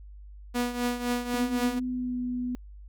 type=tone with tremolo; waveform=sawtooth; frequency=243.5 Hz; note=B3; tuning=24 cents flat; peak=-20 dBFS; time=0.54-1.8 s; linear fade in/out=20 ms; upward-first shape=triangle; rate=3.9 Hz; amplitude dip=75%
type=tone with pitch glide; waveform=sine; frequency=252.2 to 247.7 Hz; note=B3 to B3; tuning=+36 to +5 cents; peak=-28 dBFS; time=1.34-2.55 s; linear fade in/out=0 ms; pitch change=-31 cents; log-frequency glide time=1.85-2.18 s
effects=added 50 Hz sine -43 dBFS peak until 2.88 s